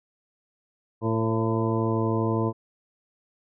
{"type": "harmonic tone with a mistuned harmonic", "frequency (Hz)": 112.4, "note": "A2", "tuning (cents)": 37, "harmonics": [1, 2, 3, 4, 5, 6, 8, 9], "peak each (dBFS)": [-26, -29, -28, -30, -35, -36, -36, -33], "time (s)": [1.01, 2.53], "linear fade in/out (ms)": 50, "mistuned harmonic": 5, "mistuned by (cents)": -34, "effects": []}